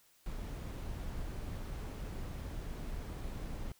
brown noise, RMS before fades -41 dBFS, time 0.26-3.72 s, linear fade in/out 2 ms, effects white hiss -67 dBFS RMS until 3.79 s

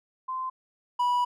sine / triangle tone pair in turn, 1036 / 978.9 Hz, C6 / B5, -17 / -16 cents, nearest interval minor second, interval 99 cents, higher first, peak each -29 / -20 dBFS, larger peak second, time 0.28-0.5 / 0.99-1.25 s, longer second, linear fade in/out 10 ms, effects none

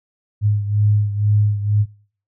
sine beating tone pair, 103.83 / 105.93 Hz, G#2 / G#2, 0 / +35 cents, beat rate 2.1 Hz, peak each -15 / -20 dBFS, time 0.41-1.86 s, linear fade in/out 50 ms, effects noise-tail reverb RT60 0.5 s tail -25 dB re dry

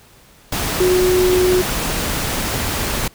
sine tone in noise, 365.5 Hz, F#4, 21 cents flat, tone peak -12 dBFS, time 0.8-1.62 s, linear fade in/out 5 ms, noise pink, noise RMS -21 dBFS, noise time 0.52-3.08 s, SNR +6 dB, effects pink hiss -48 dBFS RMS until 3.14 s

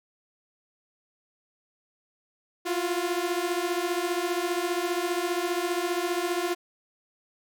sawtooth beating tone pair, 343.2 / 358.2 Hz, F4 / F4, -30 / +44 cents, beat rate 15 Hz, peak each -25 dBFS, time 2.65-6.55 s, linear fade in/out 20 ms, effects none

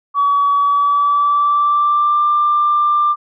sine tone with pitch glide, 1136 to 1187.7 Hz, C#6 to D6, +42 to +19 cents, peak -10 dBFS, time 0.14-3.16 s, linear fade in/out 50 ms, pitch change +77 cents, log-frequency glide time 0.54-2.24 s, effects tanh soft clip ceiling -6 dBFS

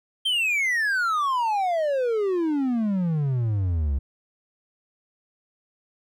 triangle exponential sweep, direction down, 3194 to 65.41 Hz, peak -19 dBFS, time 0.25-3.99 s, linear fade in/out 10 ms, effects none

